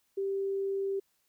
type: tone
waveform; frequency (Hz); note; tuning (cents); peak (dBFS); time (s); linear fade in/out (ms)
sine; 391.7; G4; -1; -29; 0.17-1; 10
effects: white hiss -74 dBFS RMS until 1.28 s